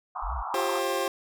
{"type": "band-pass noise", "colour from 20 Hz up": "white", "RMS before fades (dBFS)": -34, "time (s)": [0.15, 0.8], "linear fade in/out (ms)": 10, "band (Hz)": [710, 1300], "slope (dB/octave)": 96}
{"type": "linear two-way sweep", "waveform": "sine", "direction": "up then down", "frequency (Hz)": [32.02, 70.3, 37.96], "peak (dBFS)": -30, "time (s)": [0.22, 0.43], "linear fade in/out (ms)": 20, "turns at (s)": 0.35}
{"type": "chord", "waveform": "25% pulse", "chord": "F suspended second", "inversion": "none", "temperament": "equal with one note detuned", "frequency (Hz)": [349.2, 392, 533], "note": ["F4", "G4", "C5"], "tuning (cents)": [0, 0, 32], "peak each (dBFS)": [-29, -27, -25], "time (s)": [0.54, 1.08], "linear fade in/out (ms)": 2}
{"effects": []}